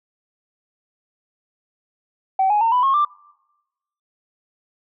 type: tone with pitch steps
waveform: sine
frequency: 766 / 835.3 / 910.9 / 993.4 / 1083.3 / 1181.3 Hz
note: G5 / G#5 / A#5 / B5 / C#6 / D6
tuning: -40 / +10 / -40 / +10 / -40 / +10 cents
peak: -13 dBFS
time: 2.39-3.05 s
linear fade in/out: 5 ms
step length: 110 ms
effects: noise-tail reverb RT60 1.0 s tail -25 dB re dry + tanh soft clip ceiling -10 dBFS